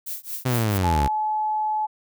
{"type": "noise with tremolo", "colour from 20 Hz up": "violet", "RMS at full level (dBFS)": -29, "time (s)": [0.06, 0.78], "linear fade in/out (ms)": 10, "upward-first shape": "triangle", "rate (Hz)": 4.5, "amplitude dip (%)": 100}
{"type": "linear sweep", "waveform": "sawtooth", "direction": "down", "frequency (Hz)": [130.81, 65.3], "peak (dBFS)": -16, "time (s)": [0.45, 1.08], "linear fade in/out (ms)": 10}
{"type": "tone", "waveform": "sine", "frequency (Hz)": 858, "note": "A5", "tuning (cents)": -44, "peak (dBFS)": -21, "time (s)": [0.83, 1.87], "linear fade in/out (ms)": 20}
{"effects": []}